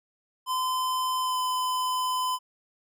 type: tone with pitch glide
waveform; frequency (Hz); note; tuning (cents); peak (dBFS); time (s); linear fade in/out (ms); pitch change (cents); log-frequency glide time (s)
square; 1024 to 1014.6; C6 to B5; -38 to +46; -26; 0.46-2.39; 50; -16; 1.21-1.38
effects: none